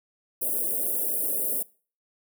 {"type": "band-stop noise", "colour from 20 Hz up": "white", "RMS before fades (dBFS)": -27, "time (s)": [0.41, 1.63], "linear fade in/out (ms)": 10, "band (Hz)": [630, 9400], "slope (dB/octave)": 48, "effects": ["noise-tail reverb RT60 0.4 s tail -22 dB re dry", "high-pass 300 Hz 12 dB/octave"]}